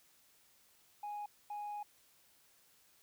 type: tone bursts at uneven times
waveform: sine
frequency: 829 Hz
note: G#5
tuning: 3 cents flat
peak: -38 dBFS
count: 2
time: 1.03-1.26 / 1.5-1.83 s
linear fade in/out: 5 ms
effects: tanh soft clip ceiling -38 dBFS + white hiss -68 dBFS RMS until 3.02 s